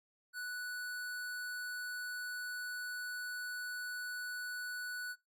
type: tone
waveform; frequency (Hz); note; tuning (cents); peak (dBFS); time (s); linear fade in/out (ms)
square; 1480; F#6; 0; -40; 0.33-5.16; 50
effects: noise-tail reverb RT60 0.2 s tail -23 dB re dry + AAC 64 kbps